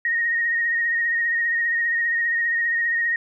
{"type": "tone with vibrato", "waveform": "sine", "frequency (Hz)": 1864.7, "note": "A#6", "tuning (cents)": 0, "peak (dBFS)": -19, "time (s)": [0.05, 3.16], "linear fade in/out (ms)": 2, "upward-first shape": "sine", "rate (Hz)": 15, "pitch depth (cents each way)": 28, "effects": []}